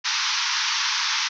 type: band-pass noise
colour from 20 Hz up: white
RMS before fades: -24 dBFS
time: 0.04-1.29 s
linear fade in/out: 20 ms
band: 880 to 6100 Hz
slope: 96 dB/octave
effects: none